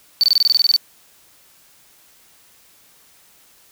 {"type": "tone bursts", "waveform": "triangle", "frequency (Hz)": 4534, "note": "C#8", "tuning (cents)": 38, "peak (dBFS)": -9, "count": 12, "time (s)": [0.21, 0.763], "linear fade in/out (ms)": 0, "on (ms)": 25, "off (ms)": 23, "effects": ["white hiss -52 dBFS RMS until 3.71 s"]}